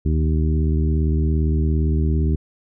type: harmonic tone with a mistuned harmonic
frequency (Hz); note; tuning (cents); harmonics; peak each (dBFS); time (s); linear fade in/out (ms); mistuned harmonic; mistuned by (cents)
77.5; D#2; -6; 1 / 2 / 3 / 4 / 5; -17 / -23 / -27 / -29 / -31; 0.05-2.36; 10; 1; -68
effects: none